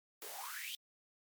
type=noise with high-pass filter sweep; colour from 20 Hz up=white; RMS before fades=-45 dBFS; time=0.22-0.75 s; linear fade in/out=0 ms; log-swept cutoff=400 to 3400 Hz; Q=8.2; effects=MP3 96 kbps